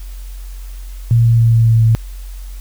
sine tone with pitch steps, 116.54 / 115.73 / 114.94 / 114.14 / 113.35 / 112.57 Hz, A#2 / A#2 / A#2 / A#2 / A#2 / A2, 0 / -12 / -24 / -36 / -48 / +40 cents, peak -7 dBFS, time 1.11-1.95 s, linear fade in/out 0 ms, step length 140 ms, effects added 45 Hz sine -26 dBFS peak until 2.6 s + white hiss -44 dBFS RMS until 2.6 s

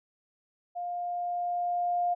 sine tone with level ramp, 705 Hz, F5, 16 cents sharp, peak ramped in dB -32 to -24 dBFS, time 0.75-2.15 s, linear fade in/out 20 ms, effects none

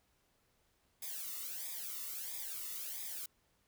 blue noise with flanger, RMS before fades -43 dBFS, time 1.02-3.26 s, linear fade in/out 5 ms, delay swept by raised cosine 0.69 to 1.27 ms, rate 1.5 Hz, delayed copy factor -0.9, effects pink hiss -75 dBFS RMS until 3.67 s

